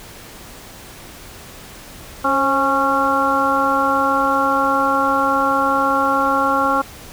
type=harmonic tone with a mistuned harmonic; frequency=274.8 Hz; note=C#4; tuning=15 cents flat; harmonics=1 / 2 / 3 / 4 / 5; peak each=-23 / -22 / -21 / -19 / -19 dBFS; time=2.24-6.82 s; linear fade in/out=10 ms; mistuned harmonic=2; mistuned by=-39 cents; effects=pink hiss -38 dBFS RMS until 7.12 s